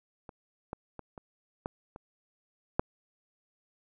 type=clicks; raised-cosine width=1 ms; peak=-30 / -22 / -27 / -30 / -19 / -30 / -10 dBFS; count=7; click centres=0.292 / 0.731 / 0.993 / 1.178 / 1.659 / 1.961 / 2.795 s; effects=none